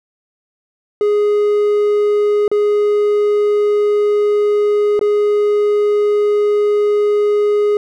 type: tone with dropouts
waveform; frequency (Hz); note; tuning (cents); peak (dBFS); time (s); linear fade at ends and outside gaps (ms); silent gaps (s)
triangle; 415.3; G#4; 0; -9; 1.01-7.77; 1; 2.479-2.515 / 4.993-5.012
effects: none